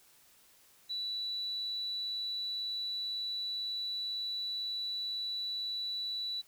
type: tone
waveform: sine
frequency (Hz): 3951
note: B7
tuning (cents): 0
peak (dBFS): -34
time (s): 0.89-6.42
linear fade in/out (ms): 20
effects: white hiss -63 dBFS RMS until 6.47 s